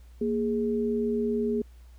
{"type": "tone pair together", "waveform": "sine", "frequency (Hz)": [233.1, 415.3], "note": ["A#3", "G#4"], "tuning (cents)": [0, 0], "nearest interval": "minor seventh", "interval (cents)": 1000, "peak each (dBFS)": -27, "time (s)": [0.21, 1.62], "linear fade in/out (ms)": 5, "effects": ["added 60 Hz sine -47 dBFS peak until 1.98 s", "pink hiss -64 dBFS RMS until 1.98 s"]}